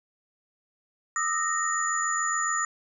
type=tone cluster; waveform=sine; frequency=1211 / 1298 / 1857 / 6970 Hz; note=D#6 / E6 / A#6 / A8; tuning=-47 / -27 / -7 / -17 cents; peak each=-30 dBFS; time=1.16-2.65 s; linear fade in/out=2 ms; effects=none